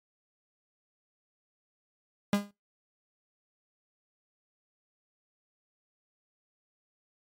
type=tone with exponential decay; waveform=45% pulse; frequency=203.3 Hz; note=G#3; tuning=37 cents flat; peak=-20 dBFS; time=2.33-2.51 s; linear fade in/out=2 ms; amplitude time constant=38 ms; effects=noise-tail reverb RT60 0.2 s tail -18 dB re dry + MP3 64 kbps